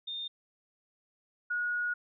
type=tone pair in turn; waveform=sine; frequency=3637 / 1449.6 Hz; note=A#7 / F#6; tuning=-43 / -36 cents; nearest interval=octave + major third; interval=1593 cents; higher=first; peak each=-35 / -29 dBFS; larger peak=second; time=0.07-0.28 / 1.5-1.94 s; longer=second; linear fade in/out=10 ms; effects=none